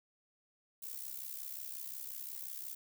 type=noise with amplitude modulation; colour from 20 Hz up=violet; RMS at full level=-41 dBFS; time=0.82-2.75 s; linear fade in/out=10 ms; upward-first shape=sine; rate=65.6 Hz; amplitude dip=75%; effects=none